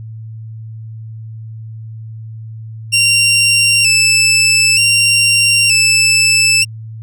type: tone with vibrato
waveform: 20% pulse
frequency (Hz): 2698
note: E7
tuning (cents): +40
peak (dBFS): -3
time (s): 2.92-6.65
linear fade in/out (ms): 20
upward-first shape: square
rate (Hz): 0.54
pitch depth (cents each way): 41
effects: added 111 Hz sine -26 dBFS peak until 7.02 s